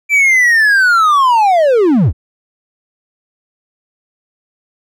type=linear sweep; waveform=triangle; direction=down; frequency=2349 to 51.1 Hz; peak=-5 dBFS; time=0.09-2.13 s; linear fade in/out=50 ms; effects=none